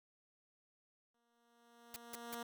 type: tone with exponential growth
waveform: 10% pulse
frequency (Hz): 235.4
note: A#3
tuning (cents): +17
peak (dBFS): -34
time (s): 1.14-2.43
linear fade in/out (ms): 5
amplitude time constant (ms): 280
type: noise bursts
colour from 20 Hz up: white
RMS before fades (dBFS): -46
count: 3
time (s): 1.94-2.346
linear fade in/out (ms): 2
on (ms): 22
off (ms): 170
effects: none